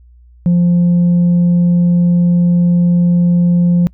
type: tone with tanh clipping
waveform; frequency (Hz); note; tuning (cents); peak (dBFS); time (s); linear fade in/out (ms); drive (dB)
sine; 174.61; F3; 0; -8; 0.46-3.87; 0; 1
effects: noise-tail reverb RT60 0.1 s tail -26 dB re dry + added 60 Hz sine -40 dBFS peak until 3.93 s